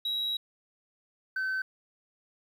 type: tone pair in turn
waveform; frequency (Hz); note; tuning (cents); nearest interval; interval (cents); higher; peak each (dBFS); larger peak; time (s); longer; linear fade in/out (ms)
sine; 3860 / 1531.8; B7 / G6; -40 / -40; octave + major third; 1600; first; -26; neither; 0.05-0.37 / 1.36-1.62; first; 5
effects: tanh soft clip ceiling -27 dBFS + 10-bit